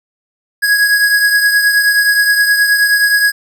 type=beating tone pair; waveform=square; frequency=1660 / 1669.5 Hz; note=G#6 / G#6; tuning=-1 / +9 cents; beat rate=9.5 Hz; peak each=-10 / -18 dBFS; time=0.62-3.32 s; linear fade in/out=20 ms; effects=none